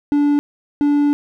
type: tone pair in turn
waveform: triangle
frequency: 290 / 290 Hz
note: D4 / D4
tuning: -22 / -22 cents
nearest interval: unison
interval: 0 cents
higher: neither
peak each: -10 dBFS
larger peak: neither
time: 0.12-0.39 / 0.81-1.13 s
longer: second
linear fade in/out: 0 ms
effects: none